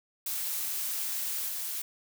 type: noise with level steps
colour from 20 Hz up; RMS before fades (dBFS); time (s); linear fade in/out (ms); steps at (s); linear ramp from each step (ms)
blue; -33 / -35; 0.26-1.82; 5; 1.48; 5
effects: none